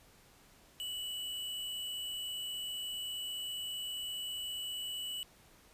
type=tone with sample-and-hold; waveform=sine; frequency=2960 Hz; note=F#7; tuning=in tune; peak=-37 dBFS; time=0.8-5.23 s; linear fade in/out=0 ms; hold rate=11025 Hz; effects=pink hiss -62 dBFS RMS until 5.73 s + resampled to 32000 Hz